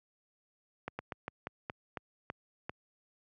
slowing click train, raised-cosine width 0.5 ms, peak -22 dBFS, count 9, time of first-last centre 0.88-2.695 s, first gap 110 ms, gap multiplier 1.2, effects high-pass 80 Hz 12 dB/octave

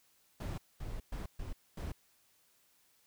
brown noise bursts at uneven times, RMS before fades -40 dBFS, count 5, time 0.4-0.58 / 0.8-1 / 1.12-1.26 / 1.39-1.53 / 1.77-1.92 s, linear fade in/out 5 ms, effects white hiss -70 dBFS RMS until 3.06 s

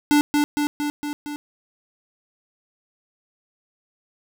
square tone with echo, 293.7 Hz, D4, in tune, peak -14 dBFS, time 0.11-0.21 s, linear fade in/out 0 ms, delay 230 ms, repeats 5, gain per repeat -3 dB, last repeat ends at 1.36 s, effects none

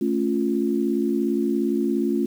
sine chord, A augmented, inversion none, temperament equal, 220 / 277.2 / 349.2 Hz, A3 / C#4 / E#4, 0 / 0 / 0 cents, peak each -24 dBFS, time 0.01-2.26 s, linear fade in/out 5 ms, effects 8-bit

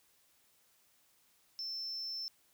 sine tone, 5330 Hz, E8, 18 cents sharp, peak -36 dBFS, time 1.59-2.28 s, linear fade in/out 0 ms, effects tanh soft clip ceiling -36 dBFS + white hiss -70 dBFS RMS until 2.53 s

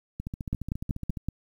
two click trains, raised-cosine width 5 ms, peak -21 / -16 dBFS, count 15 / 5, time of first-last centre 0.2-1.172 / 0.53-1.286 s, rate 14.4 / 5.29 Hz, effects 9-bit

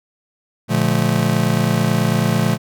square chord, Bb major seventh, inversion none, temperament just, 116.54 / 145.68 / 174.81 / 218.5 Hz, Bb2 / D3 / F3 / A3, 0 / -14 / +2 / -12 cents, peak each -21 dBFS, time 0.68-2.58 s, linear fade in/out 50 ms, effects none

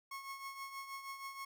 30% pulse tone with tremolo, 1092 Hz, C#6, 26 cents flat, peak -39 dBFS, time 0.11-1.45 s, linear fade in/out 5 ms, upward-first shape triangle, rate 6.3 Hz, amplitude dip 65%, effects none

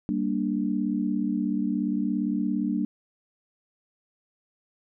sine chord, G minor, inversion none, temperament equal, 196 / 233.1 / 293.7 Hz, G3 / Bb3 / D4, 0 / 0 / 0 cents, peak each -28 dBFS, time 0.09-2.85 s, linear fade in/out 0 ms, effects none

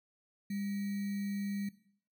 sine tone with sample-and-hold, 200.4 Hz, G3, 38 cents sharp, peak -34 dBFS, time 0.5-1.69 s, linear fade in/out 5 ms, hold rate 2100 Hz, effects noise-tail reverb RT60 0.6 s tail -17 dB re dry

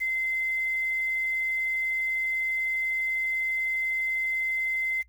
sine tone with quantisation, 2067 Hz, C7, 22 cents flat, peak -25 dBFS, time 0-5.03 s, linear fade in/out 20 ms, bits 8, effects noise-tail reverb RT60 0.1 s tail -22 dB re dry + added 59 Hz sine -56 dBFS peak until 5.08 s

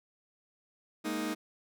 sawtooth chord, Ab suspended second, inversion none, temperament just, 207.7 / 233.6 / 311.5 Hz, Ab3 / Bb3 / Eb4, 0 / +4 / +2 cents, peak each -35 / -34 / -30 dBFS, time 1.04-1.35 s, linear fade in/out 20 ms, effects none

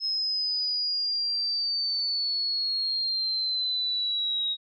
sine exponential sweep, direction down, 5170 to 3790 Hz, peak -25 dBFS, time 0-4.57 s, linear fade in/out 50 ms, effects none

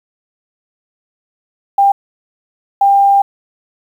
sine tone bursts at uneven times, 796 Hz, G5, 26 cents sharp, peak -6 dBFS, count 2, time 1.78-1.92 / 2.81-3.22 s, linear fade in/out 5 ms, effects 7-bit

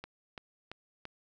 click train, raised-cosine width 0.3 ms, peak -26 dBFS, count 4, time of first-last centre 0.04-1.054 s, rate 2.96 Hz, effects none

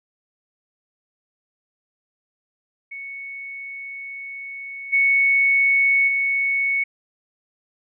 sine tone with level steps, 2216 Hz, C#7, 1 cent flat, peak -31 / -14 / -18 dBFS, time 2.91-6.84 s, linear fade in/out 10 ms, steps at 4.92 / 6.07 s, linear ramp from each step 20 ms, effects none

